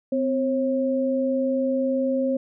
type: tone pair together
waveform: sine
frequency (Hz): 257.7 / 539.6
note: C4 / C#5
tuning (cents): -26 / -47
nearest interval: octave + minor second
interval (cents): 1279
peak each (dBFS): -23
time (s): 0.12-2.37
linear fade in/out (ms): 5
effects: none